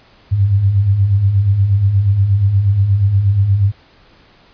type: beating tone pair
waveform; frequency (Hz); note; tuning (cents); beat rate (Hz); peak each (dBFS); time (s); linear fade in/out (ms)
sine; 92.5 / 100.9; F#2 / G#2; 0 / -49; 8.4; -19 / -10; 0.31-3.72; 20
effects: pink hiss -48 dBFS RMS until 4.53 s + resampled to 11025 Hz